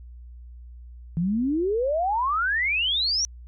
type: exponential sweep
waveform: sine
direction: up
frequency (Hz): 161.1 to 5920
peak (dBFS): -21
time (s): 1.17-3.25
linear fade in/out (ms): 0
effects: added 60 Hz sine -40 dBFS peak until 3.47 s